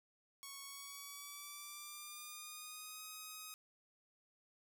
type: tone with pitch glide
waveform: 5% pulse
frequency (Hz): 1108.7 to 1258.9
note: C#6 to D#6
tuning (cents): 0 to +20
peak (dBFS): -37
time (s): 0.43-3.54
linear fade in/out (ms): 0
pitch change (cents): +220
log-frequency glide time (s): 0.65-3.03
effects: none